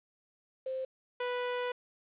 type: tone pair in turn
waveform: sine / sawtooth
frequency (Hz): 523.3 / 493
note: C5 / B4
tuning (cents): 0 / -3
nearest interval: minor second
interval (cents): 103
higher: first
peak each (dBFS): -33 / -28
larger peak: second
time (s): 0.66-0.85 / 1.2-1.72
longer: second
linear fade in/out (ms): 5
effects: resampled to 8000 Hz + 10-bit